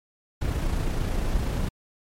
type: noise with amplitude modulation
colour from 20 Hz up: brown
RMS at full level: -24 dBFS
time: 0.41-1.69 s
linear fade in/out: 10 ms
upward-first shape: sine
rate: 28.6 Hz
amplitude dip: 30%
effects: MP3 64 kbps